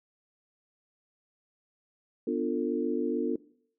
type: chord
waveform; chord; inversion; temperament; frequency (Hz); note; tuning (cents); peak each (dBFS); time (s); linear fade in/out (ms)
sine; B half-diminished seventh; none; equal with one note detuned; 246.9 / 293.7 / 349.2 / 448.7; B3 / D4 / F4 / A4; 0 / 0 / 0 / +34; -32; 2.27-3.36; 5
effects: noise-tail reverb RT60 0.6 s tail -20 dB re dry